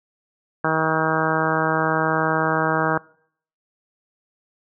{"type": "harmonic tone", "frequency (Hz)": 159, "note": "D#3", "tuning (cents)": 38, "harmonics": [1, 2, 3, 4, 5, 6, 7, 8, 9, 10], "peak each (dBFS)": [-27, -27, -27, -27, -27, -27, -27, -27, -27, -27], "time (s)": [0.64, 2.98], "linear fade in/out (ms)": 5, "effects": ["noise-tail reverb RT60 0.6 s tail -23 dB re dry"]}